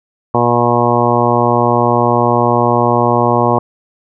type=harmonic tone; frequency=120 Hz; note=B2; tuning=49 cents flat; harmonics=1 / 2 / 3 / 4 / 5 / 6 / 7 / 8 / 9; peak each=-18 / -18 / -18 / -18 / -18 / -18 / -18 / -18 / -18 dBFS; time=0.34-3.59 s; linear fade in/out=5 ms; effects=none